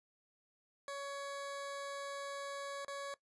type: tone with dropouts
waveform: 20% pulse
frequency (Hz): 560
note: C#5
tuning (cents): +18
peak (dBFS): -36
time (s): 0.88-3.14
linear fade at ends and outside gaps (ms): 1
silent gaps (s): 2.848-2.881
effects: noise-tail reverb RT60 0.1 s tail -18 dB re dry + resampled to 22050 Hz